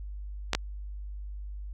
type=clicks; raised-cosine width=0.2 ms; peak=-8 dBFS; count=2; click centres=0.533 / 0.55 s; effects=added 50 Hz sine -36 dBFS peak until 1.73 s

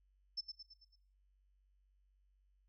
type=tone with echo; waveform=sine; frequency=5290 Hz; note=E8; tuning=5 cents sharp; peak=-37 dBFS; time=0.37-0.41 s; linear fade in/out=10 ms; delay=110 ms; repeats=5; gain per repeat=-6 dB; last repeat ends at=0.96 s; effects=noise-tail reverb RT60 0.5 s tail -20 dB re dry + added 48 Hz sine -70 dBFS peak until 2.68 s

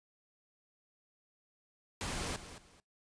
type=noise with echo; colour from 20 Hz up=pink; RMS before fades=-38 dBFS; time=2.01-2.36 s; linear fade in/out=0 ms; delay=220 ms; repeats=2; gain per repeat=-12 dB; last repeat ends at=2.8 s; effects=noise-tail reverb RT60 0.2 s tail -24 dB re dry + resampled to 22050 Hz

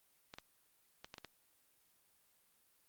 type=clicks; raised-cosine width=0.2 ms; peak=-30 dBFS; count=6; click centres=0.339 / 0.385 / 1.045 / 1.141 / 1.182 / 1.247 s; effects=white hiss -73 dBFS RMS until 2.88 s + Opus 32 kbps

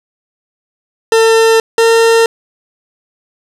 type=tone pair in turn; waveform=40% pulse; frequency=450.5 / 456.3 Hz; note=A4 / A#4; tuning=+41 / -37 cents; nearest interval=unison; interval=22 cents; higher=second; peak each=-5 dBFS; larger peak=neither; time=1.12-1.6 / 1.78-2.26 s; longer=neither; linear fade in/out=2 ms; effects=low-pass 10000 Hz 12 dB/octave + 7-bit

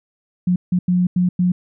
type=tone bursts at uneven times; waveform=sine; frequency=179.5 Hz; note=F3; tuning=48 cents sharp; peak=-13 dBFS; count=5; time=0.47-0.56 / 0.72-0.79 / 0.88-1.07 / 1.16-1.29 / 1.39-1.52 s; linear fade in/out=5 ms; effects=none

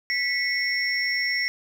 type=tone cluster; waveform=sine; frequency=1972 / 2191 / 5490 Hz; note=B6 / C#7 / F8; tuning=-3 / -21 / -31 cents; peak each=-25 / -28 / -28 dBFS; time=0.1-1.48 s; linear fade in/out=0 ms; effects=8-bit

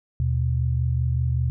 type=tone pair together; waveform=sine; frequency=78.24 / 123.47 Hz; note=D#2 / B2; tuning=+10 / 0 cents; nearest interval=minor sixth; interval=790 cents; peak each=-23 / -22 dBFS; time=0.2-1.5 s; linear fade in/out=0 ms; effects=none

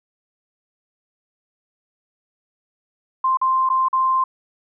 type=tone with dropouts; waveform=sine; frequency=1046.5 Hz; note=C6; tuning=in tune; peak=-15 dBFS; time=3.24-4.24 s; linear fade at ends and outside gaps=5 ms; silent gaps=3.372-3.414 / 3.691-3.699 / 3.885-3.929 s; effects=none

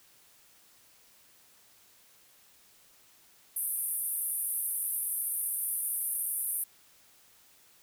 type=band-pass noise; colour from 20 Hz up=pink; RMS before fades=-33 dBFS; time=3.56-6.64 s; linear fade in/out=5 ms; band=9200 to 14000 Hz; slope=96 dB/octave; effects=white hiss -61 dBFS RMS until 7.82 s

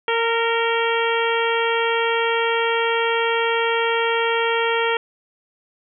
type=harmonic tone with a mistuned harmonic; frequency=460 Hz; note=A#4; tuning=23 cents flat; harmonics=1 / 2 / 3 / 4 / 5 / 6 / 7; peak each=-21 / -24 / -26 / -27 / -28 / -29 / -29 dBFS; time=0.08-4.97 s; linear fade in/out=2 ms; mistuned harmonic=4; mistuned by=+18 cents; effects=none

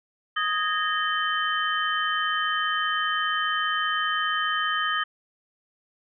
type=tone cluster; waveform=sine; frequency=1250 / 1660 / 1835 / 3077 Hz; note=D#6 / G#6 / A#6 / G7; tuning=+8 / -1 / -28 / -33 cents; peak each=-26 / -30 / -29 / -30 dBFS; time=0.36-5.04 s; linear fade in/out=10 ms; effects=none

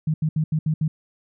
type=tone bursts at uneven times; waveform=sine; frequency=155.56 Hz; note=D#3; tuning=in tune; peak=-18 dBFS; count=6; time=0.07-0.14 / 0.22-0.29 / 0.36-0.44 / 0.52-0.59 / 0.66-0.74 / 0.81-0.88 s; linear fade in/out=5 ms; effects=none

